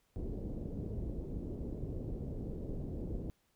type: low-pass noise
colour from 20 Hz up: pink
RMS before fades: -40 dBFS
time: 0.16-3.3 s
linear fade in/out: 0 ms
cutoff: 450 Hz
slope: 24 dB/octave
effects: pink hiss -75 dBFS RMS until 3.55 s